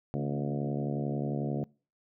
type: harmonic tone with a mistuned harmonic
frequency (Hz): 71.2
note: C#2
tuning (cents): +47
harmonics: 2 / 3 / 4 / 5 / 6 / 7 / 8 / 9 / 10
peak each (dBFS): -32 / -36 / -38 / -40 / -42 / -43 / -44 / -45 / -46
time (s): 0.14-1.64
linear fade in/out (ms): 0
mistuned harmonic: 3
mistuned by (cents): +52
effects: noise-tail reverb RT60 0.4 s tail -26 dB re dry